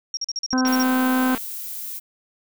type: tone bursts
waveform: sine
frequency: 5588 Hz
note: F8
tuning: in tune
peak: -23 dBFS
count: 10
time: 0.14-0.828 s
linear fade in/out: 2 ms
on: 31 ms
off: 42 ms
type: harmonic tone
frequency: 256.9 Hz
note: C4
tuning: 32 cents flat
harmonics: 1 / 2 / 3 / 4 / 5 / 6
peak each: -18 / -31 / -29 / -29 / -33 / -29 dBFS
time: 0.53-1.35 s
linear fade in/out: 0 ms
type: click train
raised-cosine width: 0.3 ms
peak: -18 dBFS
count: 166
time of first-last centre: 0.65-1.377 s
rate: 227 Hz
type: noise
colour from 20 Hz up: violet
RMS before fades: -32 dBFS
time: 0.66-2 s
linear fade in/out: 20 ms
effects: none